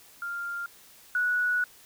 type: tone pair in turn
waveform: sine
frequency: 1396.9 / 1469.7 Hz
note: F6 / F#6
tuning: 0 / -12 cents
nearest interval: minor second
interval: 88 cents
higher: second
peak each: -31 / -23 dBFS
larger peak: second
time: 0.22-0.66 / 1.15-1.64 s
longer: second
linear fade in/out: 2 ms
effects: white hiss -54 dBFS RMS until 1.85 s